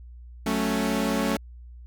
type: chord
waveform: sawtooth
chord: F# minor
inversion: none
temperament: equal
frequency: 185 / 220 / 277.2 Hz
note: F#3 / A3 / C#4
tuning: 0 / 0 / 0 cents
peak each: -26 / -22 / -24 dBFS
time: 0.46-1.37 s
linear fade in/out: 5 ms
effects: added 60 Hz sine -41 dBFS peak until 1.86 s